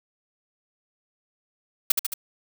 blue noise with echo, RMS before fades -17 dBFS, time 1.9-1.92 s, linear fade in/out 5 ms, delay 73 ms, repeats 3, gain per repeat -4 dB, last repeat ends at 2.139 s, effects none

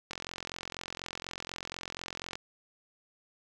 click train, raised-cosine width 0.2 ms, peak -20 dBFS, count 100, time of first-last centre 0.11-2.355 s, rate 44.1 Hz, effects none

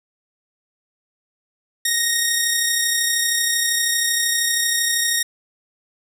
10% pulse tone with amplitude modulation, 1864.7 Hz, A#6, in tune, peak -7 dBFS, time 1.85-5.23 s, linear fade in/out 5 ms, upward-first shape sine, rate 32.8 Hz, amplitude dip 30%, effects none

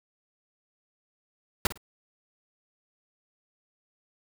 pink noise with echo, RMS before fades -22 dBFS, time 1.65-1.67 s, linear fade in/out 2 ms, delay 53 ms, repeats 2, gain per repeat -14 dB, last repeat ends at 1.776 s, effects none

